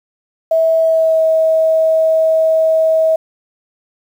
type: tone with pitch glide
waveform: sine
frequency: 650 to 641.4 Hz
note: E5 to E5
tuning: -24 to -48 cents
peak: -9 dBFS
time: 0.51-3.16 s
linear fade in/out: 5 ms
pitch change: -24 cents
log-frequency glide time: 0.79-1.24 s
effects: 7-bit